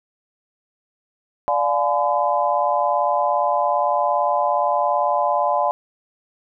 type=chord; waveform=sine; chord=D diminished seventh; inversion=none; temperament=just; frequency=587.3 / 704.8 / 845.8 / 1014.9 Hz; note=D5 / F5 / Ab5 / Cb6; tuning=0 / +16 / +31 / +47 cents; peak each=-22 dBFS; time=1.48-5.71 s; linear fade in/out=0 ms; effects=none